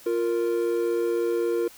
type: tone pair together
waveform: triangle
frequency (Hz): 349.2 / 465.4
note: F4 / A#4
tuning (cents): 0 / -3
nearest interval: perfect fourth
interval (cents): 497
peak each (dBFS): -23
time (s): 0.06-1.68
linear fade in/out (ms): 5
effects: white hiss -49 dBFS RMS until 1.77 s